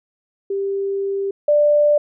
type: tone pair in turn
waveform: sine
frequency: 394.2 / 590.6 Hz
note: G4 / D5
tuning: +10 / +10 cents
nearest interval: perfect fifth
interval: 700 cents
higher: second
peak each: -19 / -11 dBFS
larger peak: second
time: 0.5-1.31 / 1.48-1.98 s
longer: first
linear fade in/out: 5 ms
effects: none